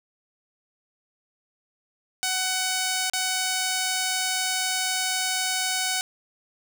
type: tone with dropouts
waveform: 5% pulse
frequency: 748 Hz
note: F#5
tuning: 19 cents sharp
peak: -12 dBFS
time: 2.23-6.01 s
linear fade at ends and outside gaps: 0 ms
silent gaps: 3.098-3.135 s
effects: none